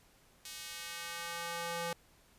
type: tone with high-pass filter sweep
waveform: square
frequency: 170 Hz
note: F3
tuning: 46 cents flat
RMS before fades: -41 dBFS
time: 0.45-1.93 s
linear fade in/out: 2 ms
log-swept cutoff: 3800 to 450 Hz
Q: 0.73
effects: pink hiss -65 dBFS RMS until 2.38 s + resampled to 32000 Hz